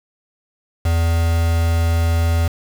triangle tone with quantisation, 83.4 Hz, E2, 21 cents sharp, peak -12 dBFS, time 0.85-2.48 s, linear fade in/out 5 ms, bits 4, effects none

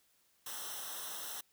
white noise with comb filter, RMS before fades -43 dBFS, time 0.46-1.41 s, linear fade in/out 5 ms, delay 0.43 ms, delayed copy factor -0.85, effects white hiss -72 dBFS RMS until 1.52 s

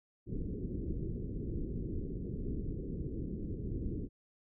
pink low-pass noise, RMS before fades -38 dBFS, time 0.26-4.09 s, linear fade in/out 50 ms, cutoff 420 Hz, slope 48 dB/octave, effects none

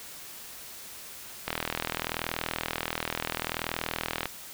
click train, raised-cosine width 0.3 ms, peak -12 dBFS, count 114, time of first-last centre 1.48-4.256 s, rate 40.7 Hz, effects white hiss -44 dBFS RMS until 4.53 s

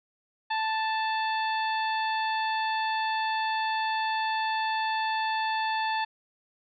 harmonic tone, 880 Hz, A5, in tune, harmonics 1 / 2 / 3 / 4 / 5, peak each -27 / -33 / -37 / -39 / -41 dBFS, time 0.5-6.05 s, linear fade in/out 10 ms, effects none

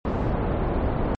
pink low-pass noise, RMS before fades -24 dBFS, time 0.05-1.15 s, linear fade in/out 0 ms, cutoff 830 Hz, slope 12 dB/octave, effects MP3 32 kbps

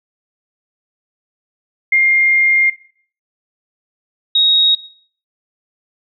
sine tone pair in turn, 2117 / 3772 Hz, C7 / A#7, +20 / +20 cents, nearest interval minor seventh, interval 1000 cents, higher second, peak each -9 dBFS, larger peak neither, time 1.92-2.7 / 4.35-4.75 s, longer first, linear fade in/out 5 ms, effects noise-tail reverb RT60 0.5 s tail -17 dB re dry

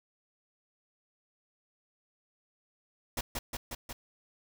pink noise with echo, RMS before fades -33 dBFS, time 3.17-3.21 s, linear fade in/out 5 ms, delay 180 ms, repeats 4, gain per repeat -2 dB, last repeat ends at 3.93 s, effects none

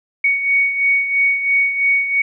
sine beating tone pair, 2233 / 2236 Hz, C#7 / C#7, +12 / +14 cents, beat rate 3 Hz, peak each -14 / -21 dBFS, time 0.24-2.22 s, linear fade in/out 5 ms, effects none

